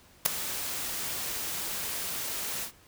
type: noise with ADSR envelope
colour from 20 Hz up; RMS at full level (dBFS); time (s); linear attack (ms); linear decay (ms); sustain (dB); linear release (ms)
white; -18; 0.25-2.72; 12; 3; -16; 98
effects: pink hiss -58 dBFS RMS until 2.87 s